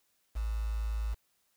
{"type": "tone with quantisation", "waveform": "sine", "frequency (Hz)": 54.7, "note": "A1", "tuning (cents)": -9, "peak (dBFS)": -30, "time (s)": [0.35, 1.15], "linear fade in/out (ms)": 20, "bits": 8, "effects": ["white hiss -74 dBFS RMS until 1.56 s"]}